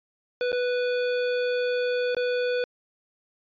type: tone with dropouts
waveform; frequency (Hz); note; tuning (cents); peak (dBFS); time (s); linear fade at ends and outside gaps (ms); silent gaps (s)
square; 493.9; B4; 0; -24; 0.41-2.64; 1; 0.519-0.528 / 2.148-2.167
effects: resampled to 11025 Hz